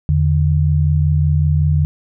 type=tone pair together; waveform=sine; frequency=83.57 / 148.9 Hz; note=E2 / D3; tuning=+24 / +24 cents; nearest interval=minor seventh; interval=1000 cents; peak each=-14 dBFS; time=0.09-1.85 s; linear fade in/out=0 ms; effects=none